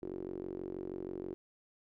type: tone with band-pass filter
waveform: sawtooth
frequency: 46.25 Hz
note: F#1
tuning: in tune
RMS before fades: -42 dBFS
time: 0.02-1.34 s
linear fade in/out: 0 ms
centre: 360 Hz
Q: 6.3
effects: none